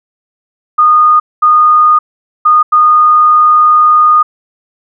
sine tone bursts at uneven times, 1228 Hz, D#6, 23 cents flat, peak -3 dBFS, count 4, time 0.78-1.2 / 1.42-1.99 / 2.45-2.63 / 2.72-4.23 s, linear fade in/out 10 ms, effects none

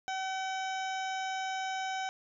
harmonic tone, 761 Hz, F#5, 48 cents sharp, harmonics 1 / 2 / 3 / 4 / 5 / 7 / 8 / 9, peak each -34 / -40 / -44 / -46 / -48 / -51 / -52 / -53 dBFS, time 0.08-2.09 s, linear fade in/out 0 ms, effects none

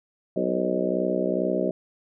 harmonic tone with a mistuned harmonic, 62.3 Hz, B1, 16 cents sharp, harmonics 3 / 4 / 5 / 6 / 7 / 8 / 9 / 10, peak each -30 / -31 / -31 / -28 / -33 / -32 / -31 / -29 dBFS, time 0.36-1.71 s, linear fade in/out 5 ms, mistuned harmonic 9, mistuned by -35 cents, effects none

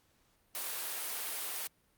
white high-pass noise, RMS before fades -38 dBFS, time 0.55-1.67 s, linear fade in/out 0 ms, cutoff 420 Hz, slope 12 dB/octave, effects pink hiss -71 dBFS RMS until 1.97 s + Opus 48 kbps

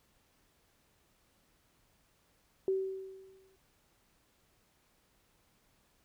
sine tone with exponential decay, 382.6 Hz, G4, 42 cents flat, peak -26 dBFS, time 2.68-3.56 s, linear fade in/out 1 ms, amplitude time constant 190 ms, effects pink hiss -71 dBFS RMS until 6.04 s

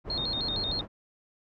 pink low-pass noise, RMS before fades -37 dBFS, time 0.04-0.88 s, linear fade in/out 50 ms, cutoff 980 Hz, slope 12 dB/octave
sine tone with vibrato, 3951 Hz, B7, in tune, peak -29 dBFS, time 0.1-0.81 s, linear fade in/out 2 ms, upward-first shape square, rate 6.5 Hz, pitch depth 120 cents each way
effects none

